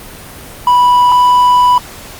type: tone pair in turn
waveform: triangle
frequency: 984 / 988.4 Hz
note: B5 / B5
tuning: -7 / +1 cents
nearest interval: unison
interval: 8 cents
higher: second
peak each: -3 dBFS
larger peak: neither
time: 0.67-1.12 / 1.12-1.78 s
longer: second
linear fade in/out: 2 ms
effects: pink hiss -31 dBFS RMS until 2.19 s + Opus 32 kbps